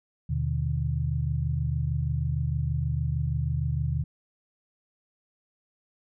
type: tone cluster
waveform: sine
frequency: 78.6 / 123.4 / 149.8 Hz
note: D#2 / B2 / D3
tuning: +18 / -1 / +35 cents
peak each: -29 dBFS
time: 0.29-4.04 s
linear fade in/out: 10 ms
effects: none